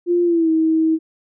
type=tone with pitch glide; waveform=sine; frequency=349.2 to 320.2 Hz; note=F4 to D#4; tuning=0 to +50 cents; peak=-13 dBFS; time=0.06-0.99 s; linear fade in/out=50 ms; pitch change=-150 cents; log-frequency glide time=0.24-0.5 s; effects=none